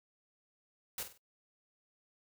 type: noise with echo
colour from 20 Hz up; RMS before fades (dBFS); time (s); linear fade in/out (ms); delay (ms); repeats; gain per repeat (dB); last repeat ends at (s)
white; -39; 0.98-1.03; 2; 49; 3; -9; 1.177
effects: noise-tail reverb RT60 0.1 s tail -23 dB re dry